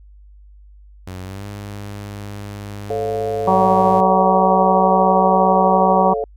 sawtooth tone with pitch glide, 92.5 to 102.04 Hz, F#2 to G#2, 0 to -30 cents, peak -25 dBFS, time 1.07-4.01 s, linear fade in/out 5 ms, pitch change +170 cents, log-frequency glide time 1.22-1.46 s
sine chord, A augmented, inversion none, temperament equal, 440 / 554.4 / 698.5 Hz, A4 / C#5 / E#5, 0 / 0 / 0 cents, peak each -21 / -26 / -25 dBFS, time 2.9-6.24 s, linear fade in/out 2 ms
harmonic tone, 188.9 Hz, F#3, 36 cents sharp, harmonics 1 / 2 / 3 / 4 / 5 / 6, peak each -19 / -24 / -19 / -16 / -18 / -21 dBFS, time 3.47-6.14 s, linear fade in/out 10 ms
effects added 50 Hz sine -41 dBFS peak until 6.36 s

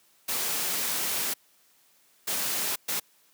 white noise bursts at uneven times, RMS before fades -29 dBFS, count 3, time 0.28-1.34 / 2.27-2.76 / 2.88-3 s, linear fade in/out 10 ms, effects white hiss -63 dBFS RMS until 3.33 s + high-pass 150 Hz 12 dB/octave

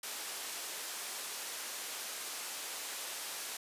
white band-pass noise, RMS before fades -42 dBFS, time 0.03-3.57 s, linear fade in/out 5 ms, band 380 to 11000 Hz, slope 12 dB/octave, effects resampled to 32000 Hz

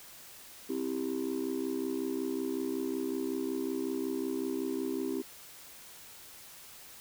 sine chord, C major, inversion none, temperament just, 261.6 / 327 / 392.4 Hz, C4 / E4 / G4, 0 / -14 / +2 cents, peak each -34 dBFS, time 0.69-5.22 s, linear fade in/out 10 ms, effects tanh soft clip ceiling -26 dBFS + white hiss -51 dBFS RMS until 7 s

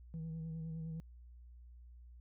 sine tone with vibrato, 161.4 Hz, E3, 36 cents flat, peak -38 dBFS, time 0.14-1 s, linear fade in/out 0 ms, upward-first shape sine, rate 9.8 Hz, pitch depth 31 cents each way, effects tanh soft clip ceiling -39 dBFS + added 60 Hz sine -53 dBFS peak until 2.2 s

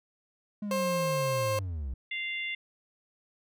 triangle linear sweep, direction down, 211 to 59.6 Hz, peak -30 dBFS, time 0.62-1.94 s, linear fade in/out 5 ms
30% pulse tone, 531 Hz, C5, 25 cents sharp, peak -25 dBFS, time 0.71-1.59 s, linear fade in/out 2 ms
harmonic tone, 695 Hz, F5, 9 cents flat, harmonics 3 / 4 / 5, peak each -33 / -38 / -41 dBFS, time 2.11-2.55 s, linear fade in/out 5 ms
effects none

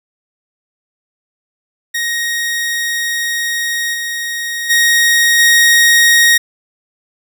sawtooth tone with level steps, 1874 Hz, A#6, 9 cents sharp, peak -12 / -15 / -5 / -3 dBFS, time 1.94-6.38 s, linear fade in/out 10 ms, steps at 3.93 / 4.69 / 5.38 s, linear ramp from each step 20 ms, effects none

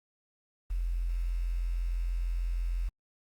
sine tone with quantisation, 43.13 Hz, F1, 21 cents flat, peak -28 dBFS, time 0.7-2.89 s, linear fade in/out 10 ms, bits 9, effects Opus 24 kbps

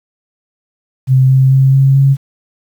sine tone with pitch steps, 130.81 / 132.33 / 133.87 / 135.42 / 137 Hz, C3 / C3 / C3 / C#3 / C#3, 0 / +20 / +40 / -40 / -20 cents, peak -5 dBFS, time 1.07-2.17 s, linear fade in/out 50 ms, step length 220 ms, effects 7-bit

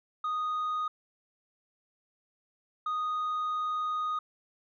sine tone pair in turn, 1241 / 1241 Hz, D#6 / D#6, -5 / -5 cents, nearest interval unison, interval 0 cents, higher neither, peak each -26 dBFS, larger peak neither, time 0.24-0.88 / 2.86-4.19 s, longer second, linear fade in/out 5 ms, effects tanh soft clip ceiling -28 dBFS

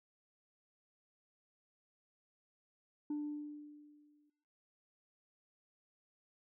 sine tone with exponential decay, 296.2 Hz, D4, 15 cents sharp, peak -32 dBFS, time 3.1-4.3 s, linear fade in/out 5 ms, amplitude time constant 260 ms, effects noise-tail reverb RT60 0.9 s tail -18 dB re dry + tanh soft clip ceiling -34 dBFS

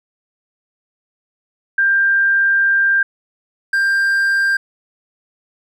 sine / triangle tone pair in turn, 1589 / 1589 Hz, G6 / G6, +23 / +23 cents, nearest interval unison, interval 0 cents, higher neither, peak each -11 dBFS, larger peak neither, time 1.78-3.03 / 3.73-4.57 s, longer first, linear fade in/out 5 ms, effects none

